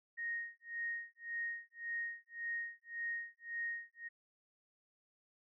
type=tone with tremolo; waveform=sine; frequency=1864.7 Hz; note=A#6; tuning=in tune; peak=-36 dBFS; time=0.17-4.09 s; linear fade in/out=20 ms; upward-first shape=sine; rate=1.8 Hz; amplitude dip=100%; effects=none